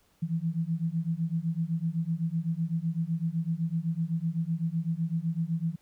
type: beating tone pair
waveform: sine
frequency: 161.2 / 169.1 Hz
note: E3 / E3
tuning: -38 / +44 cents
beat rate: 7.9 Hz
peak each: -30 dBFS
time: 0.22-5.76 s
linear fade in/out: 10 ms
effects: pink hiss -67 dBFS RMS until 5.81 s